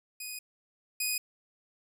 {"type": "tone pair in turn", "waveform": "10% pulse", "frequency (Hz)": [2489, 2489], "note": ["D#7", "D#7"], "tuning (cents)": [0, 0], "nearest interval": "unison", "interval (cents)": 0, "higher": "neither", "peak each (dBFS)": [-29, -20], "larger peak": "second", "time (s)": [[0.2, 0.39], [1, 1.18]], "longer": "first", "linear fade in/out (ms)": 5, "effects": []}